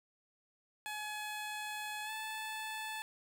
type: tone with pitch glide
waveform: 15% pulse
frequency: 847 to 872.3 Hz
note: G#5 to A5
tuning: +34 to -15 cents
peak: -33 dBFS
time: 0.86-3.02 s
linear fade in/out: 0 ms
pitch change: +51 cents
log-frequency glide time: 2.04-2.11 s
effects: none